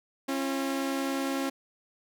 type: tone pair together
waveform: sawtooth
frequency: 271.8 / 342.4 Hz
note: C#4 / F4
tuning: -34 / -34 cents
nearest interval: major third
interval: 400 cents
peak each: -25 / -32 dBFS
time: 0.28-1.5 s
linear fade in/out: 10 ms
effects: none